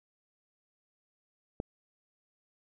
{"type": "click", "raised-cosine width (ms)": 2, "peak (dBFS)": -20, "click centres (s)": 1.601, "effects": []}